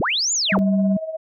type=linear two-way sweep; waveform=sine; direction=up then down; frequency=75.7 to 7250 to 75.7 Hz; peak=-18 dBFS; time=0-0.59 s; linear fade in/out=0 ms; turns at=0.33 s
type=tone with tremolo; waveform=sine; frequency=639 Hz; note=D#5; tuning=46 cents sharp; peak=-22 dBFS; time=0.49-1.17 s; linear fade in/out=10 ms; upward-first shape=triangle; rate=17 Hz; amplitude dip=75%
type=tone; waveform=sine; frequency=194.6 Hz; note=G3; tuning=12 cents flat; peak=-15 dBFS; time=0.52-0.97 s; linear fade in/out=5 ms
effects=tanh soft clip ceiling -6 dBFS